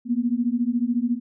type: beating tone pair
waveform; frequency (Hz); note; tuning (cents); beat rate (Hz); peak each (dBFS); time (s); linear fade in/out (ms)
sine; 233.1 / 247.1; A#3 / B3; 0 / +1; 14; -23; 0.05-1.2; 50
effects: none